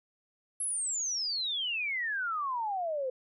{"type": "exponential sweep", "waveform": "sine", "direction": "down", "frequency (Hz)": [11175, 500], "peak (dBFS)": -30, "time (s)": [0.6, 3.1], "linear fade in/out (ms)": 5, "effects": []}